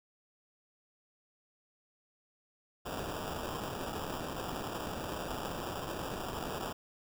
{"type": "noise with sample-and-hold", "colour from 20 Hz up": "white", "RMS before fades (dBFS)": -39, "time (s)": [2.85, 6.73], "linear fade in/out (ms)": 10, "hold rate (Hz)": 2100, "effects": []}